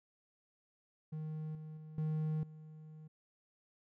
triangle tone with level steps, 155.56 Hz, D#3, in tune, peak -37 / -43 / -46 / -31 / -48 dBFS, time 1.12-3.08 s, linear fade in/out 10 ms, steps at 1.55 / 1.77 / 1.98 / 2.43 s, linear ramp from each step 2 ms, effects none

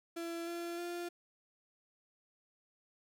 35% pulse tone with pitch steps, 336.3 / 342 / 347.8 Hz, E4 / F4 / F4, +35 / -36 / -7 cents, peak -37 dBFS, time 0.16-1.09 s, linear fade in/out 10 ms, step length 310 ms, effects none

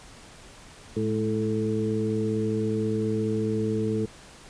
harmonic tone with a mistuned harmonic, 109.5 Hz, A2, 8 cents flat, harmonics 1 / 2 / 3 / 4, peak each -30 / -28 / -31 / -28 dBFS, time 0.96-4.06 s, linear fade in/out 10 ms, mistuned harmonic 2, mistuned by -41 cents, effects pink hiss -48 dBFS RMS until 4.49 s + resampled to 22050 Hz

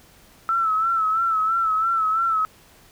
sine tone with vibrato, 1318.5 Hz, E6, in tune, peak -18 dBFS, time 0.49-2.45 s, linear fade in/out 0 ms, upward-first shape sine, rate 3 Hz, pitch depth 57 cents each way, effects pink hiss -52 dBFS RMS until 2.91 s

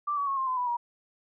sine tone with pitch steps, 1174.7 / 1134.7 / 1096 / 1058.7 / 1022.6 / 987.8 / 954.2 Hz, D6 / C#6 / C#6 / C6 / C6 / B5 / A#5, 0 / +40 / -20 / +20 / -40 / 0 / +40 cents, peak -26 dBFS, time 0.07-0.77 s, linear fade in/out 10 ms, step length 100 ms, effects none

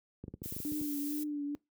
clicks, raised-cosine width 3 ms, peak -29 dBFS, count 10, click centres 0.24 / 0.281 / 0.34 / 0.419 / 0.459 / 0.524 / 0.565 / 0.602 / 0.72 / 0.813 s
violet noise, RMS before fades -42 dBFS, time 0.43-1.24 s, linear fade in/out 10 ms
sine tone with vibrato, 293.7 Hz, D4, in tune, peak -33 dBFS, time 0.65-1.55 s, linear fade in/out 0 ms, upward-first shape triangle, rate 2.2 Hz, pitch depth 49 cents each way
effects noise-tail reverb RT60 0.2 s tail -23 dB re dry + high-pass 60 Hz 12 dB/octave

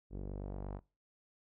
sawtooth tone with low-pass filter sweep, 48.58 Hz, G1, 15 cents flat, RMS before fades -42 dBFS, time 0.1-0.81 s, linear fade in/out 50 ms, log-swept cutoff 380 to 950 Hz, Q 1.4, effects noise-tail reverb RT60 0.3 s tail -22 dB re dry

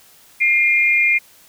sine tone pair together, 2111 / 2419 Hz, C7 / D#7, +15 / -49 cents, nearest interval major second, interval 236 cents, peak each -15 dBFS, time 0.4-1.19 s, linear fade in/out 20 ms, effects white hiss -49 dBFS RMS until 1.48 s

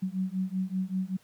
sine beating tone pair, 185 / 190.2 Hz, F#3 / F#3, 0 / +48 cents, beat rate 5.2 Hz, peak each -31 dBFS, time 0.02-1.17 s, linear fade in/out 10 ms, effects pink hiss -62 dBFS RMS until 1.23 s + high-pass 80 Hz 12 dB/octave

